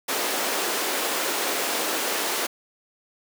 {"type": "high-pass noise", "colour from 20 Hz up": "pink", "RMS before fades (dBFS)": -26, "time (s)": [0.08, 2.47], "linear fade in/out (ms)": 10, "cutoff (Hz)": 310, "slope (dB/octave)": 24, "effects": []}